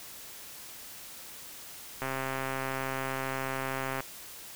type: click train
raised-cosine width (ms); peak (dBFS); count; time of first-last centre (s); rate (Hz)
0.5; -18; 265; 2.02-4.005; 133
effects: white hiss -46 dBFS RMS until 4.55 s